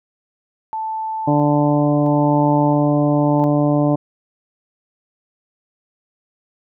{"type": "tone with tremolo", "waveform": "sine", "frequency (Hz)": 880, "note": "A5", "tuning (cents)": 0, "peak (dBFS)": -21, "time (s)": [0.73, 3.44], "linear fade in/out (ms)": 0, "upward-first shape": "square", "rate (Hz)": 0.75, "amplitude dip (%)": 35}
{"type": "harmonic tone", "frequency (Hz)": 146.83, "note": "D3", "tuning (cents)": 0, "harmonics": [1, 2, 3, 4, 5, 6, 7], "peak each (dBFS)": [-18, -16, -28, -20, -26, -30, -31], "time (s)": [1.27, 3.96], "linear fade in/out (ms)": 10}
{"effects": []}